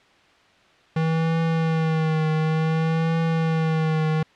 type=tone with vibrato; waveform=square; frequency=160.3 Hz; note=E3; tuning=48 cents flat; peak=-20 dBFS; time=0.96-4.23 s; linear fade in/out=5 ms; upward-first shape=triangle; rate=0.56 Hz; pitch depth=43 cents each way; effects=white hiss -55 dBFS RMS until 4.35 s + low-pass 3000 Hz 12 dB/octave